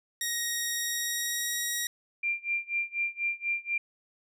10% pulse tone with pitch glide, 1880 to 1899.6 Hz, A#6 to A#6, +14 to +32 cents, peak -20 dBFS, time 0.21-1.87 s, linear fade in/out 2 ms, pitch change +18 cents, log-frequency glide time 0.73-1.56 s
sine tone with tremolo, 2379 Hz, D7, 22 cents sharp, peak -25 dBFS, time 2.23-3.78 s, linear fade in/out 5 ms, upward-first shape sine, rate 4.1 Hz, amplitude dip 95%
effects none

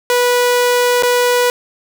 sawtooth tone with dropouts, 490 Hz, B4, 14 cents flat, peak -7 dBFS, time 0.1-1.5 s, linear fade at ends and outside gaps 1 ms, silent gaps 1.025-1.033 s, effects none

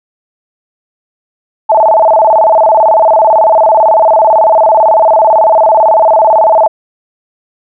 sine tone with vibrato, 752 Hz, F#5, 28 cents sharp, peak -3 dBFS, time 1.69-6.68 s, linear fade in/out 10 ms, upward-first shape square, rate 18 Hz, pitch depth 260 cents each way, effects none

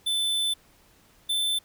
square tone pair in turn, 3520 / 3535 Hz, A7 / A7, 0 / +7 cents, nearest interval unison, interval 7 cents, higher second, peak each -24 dBFS, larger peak neither, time 0.06-0.54 / 1.29-1.59 s, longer first, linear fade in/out 10 ms, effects pink hiss -59 dBFS RMS until 1.64 s

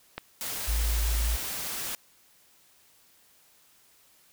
click, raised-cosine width 0.3 ms, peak -17 dBFS, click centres 0.18 s
white noise, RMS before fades -34 dBFS, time 0.41-1.95 s, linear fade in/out 0 ms
sine tone, 55.6 Hz, A1, 19 cents sharp, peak -24 dBFS, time 0.67-1.37 s, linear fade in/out 20 ms
effects white hiss -61 dBFS RMS until 4.32 s

